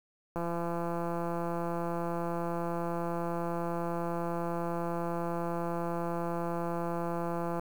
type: click train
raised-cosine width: 1 ms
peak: -21 dBFS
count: 1231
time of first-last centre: 0.36-7.595 s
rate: 170 Hz
effects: 8-bit